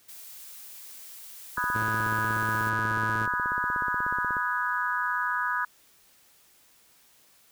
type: noise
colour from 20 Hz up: blue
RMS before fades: -45 dBFS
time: 0.08-2.7 s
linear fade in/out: 10 ms
type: chord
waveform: sine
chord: G# minor seventh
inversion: first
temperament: equal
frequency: 987.8 / 1244.5 / 1480 / 1661.2 Hz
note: B5 / D#6 / F#6 / G#6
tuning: 0 / 0 / 0 / 0 cents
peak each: -31 dBFS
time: 1.57-5.65 s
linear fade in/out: 5 ms
type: click train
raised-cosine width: 2 ms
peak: -26 dBFS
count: 47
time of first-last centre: 1.58-4.368 s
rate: 16.5 Hz
type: tone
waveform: sawtooth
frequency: 110 Hz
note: A2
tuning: in tune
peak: -28 dBFS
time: 1.74-3.27 s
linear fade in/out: 20 ms
effects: white hiss -60 dBFS RMS until 7.51 s